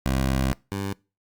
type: tone pair in turn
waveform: 15% pulse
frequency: 66 / 98.55 Hz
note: C2 / G2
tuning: +16 / +10 cents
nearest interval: perfect fifth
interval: 694 cents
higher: second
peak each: -15 / -21 dBFS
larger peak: first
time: 0.06-0.53 / 0.72-0.93 s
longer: first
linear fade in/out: 0 ms
effects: noise-tail reverb RT60 0.3 s tail -24 dB re dry + Opus 48 kbps